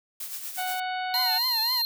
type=noise with tremolo; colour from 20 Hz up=blue; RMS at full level=-34 dBFS; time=0.2-0.8 s; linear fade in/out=5 ms; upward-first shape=sine; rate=8.4 Hz; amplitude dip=50%
type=harmonic tone; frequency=740 Hz; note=F#5; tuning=in tune; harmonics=1 / 2 / 3 / 4 / 5 / 6; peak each=-29 / -35 / -39 / -41 / -43 / -45 dBFS; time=0.57-1.39 s; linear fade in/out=20 ms
type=tone; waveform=square; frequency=4186 Hz; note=C8; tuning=in tune; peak=-24 dBFS; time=1.14-1.85 s; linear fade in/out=0 ms
type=tone with vibrato; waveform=sawtooth; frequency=945 Hz; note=A#5; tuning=23 cents sharp; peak=-28 dBFS; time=1.14-1.82 s; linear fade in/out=5 ms; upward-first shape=triangle; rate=3.8 Hz; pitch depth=160 cents each way
effects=none